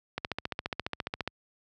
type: click train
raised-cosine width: 0.3 ms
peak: -15 dBFS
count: 17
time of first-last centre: 0.18-1.276 s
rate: 14.6 Hz
effects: high-pass 60 Hz 12 dB/octave